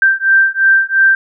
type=beating tone pair; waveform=sine; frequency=1568 / 1570.9 Hz; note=G6 / G6; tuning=0 / +3 cents; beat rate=2.9 Hz; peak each=-11 dBFS; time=0.02-1.15 s; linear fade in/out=2 ms; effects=none